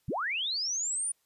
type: linear sweep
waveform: sine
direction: up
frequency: 62.5 to 9590 Hz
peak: -29 dBFS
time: 0.08-1.12 s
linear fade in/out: 5 ms
effects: white hiss -73 dBFS RMS until 1.25 s + resampled to 32000 Hz